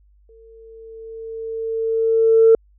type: tone with exponential growth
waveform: sine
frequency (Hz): 449.8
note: A4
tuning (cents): +38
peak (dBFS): -6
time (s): 0.29-2.55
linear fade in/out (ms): 2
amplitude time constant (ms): 490
effects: tanh soft clip ceiling -3 dBFS + added 50 Hz sine -51 dBFS peak until 2.78 s